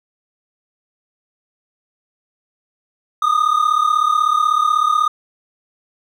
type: tone pair together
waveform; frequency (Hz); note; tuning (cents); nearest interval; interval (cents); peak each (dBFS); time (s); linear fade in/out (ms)
triangle; 1210 / 1246.2; D#6 / D#6; -49 / +2; minor second; 51; -14; 3.22-5.08; 5
effects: none